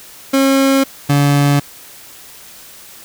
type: tone pair in turn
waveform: 30% pulse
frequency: 270.9 / 143.01 Hz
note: C#4 / D3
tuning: -40 / -46 cents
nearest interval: major seventh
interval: 1106 cents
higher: first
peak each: -7 dBFS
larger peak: neither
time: 0.33-0.84 / 1.09-1.6 s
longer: neither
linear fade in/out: 10 ms
effects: white hiss -38 dBFS RMS until 3.04 s